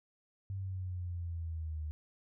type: exponential sweep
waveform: sine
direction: down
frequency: 98 to 75.8 Hz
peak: -36 dBFS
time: 0.5-1.91 s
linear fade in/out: 0 ms
effects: none